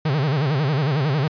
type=tone with vibrato; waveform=45% pulse; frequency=143.5 Hz; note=D3; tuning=40 cents flat; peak=-18 dBFS; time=0.05-1.28 s; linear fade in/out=5 ms; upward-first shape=sine; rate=11 Hz; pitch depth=190 cents each way; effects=resampled to 11025 Hz